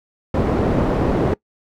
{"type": "low-pass noise", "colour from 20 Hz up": "white", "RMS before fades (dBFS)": -18, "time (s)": [0.34, 1.34], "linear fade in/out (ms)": 5, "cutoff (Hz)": 440, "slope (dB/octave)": 12, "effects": ["noise-tail reverb RT60 0.1 s tail -23 dB re dry"]}